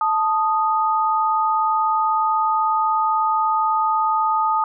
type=tone pair together; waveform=sine; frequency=878 / 1241.7 Hz; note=A5 / D#6; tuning=-4 / -4 cents; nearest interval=tritone; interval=600 cents; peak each=-19 dBFS; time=0.01-4.64 s; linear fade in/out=2 ms; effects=none